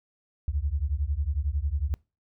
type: beating tone pair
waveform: sine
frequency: 67 / 78 Hz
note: C2 / D#2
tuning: +42 / +5 cents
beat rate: 11 Hz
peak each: -28 dBFS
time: 0.48-1.94 s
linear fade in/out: 0 ms
effects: noise-tail reverb RT60 0.3 s tail -25 dB re dry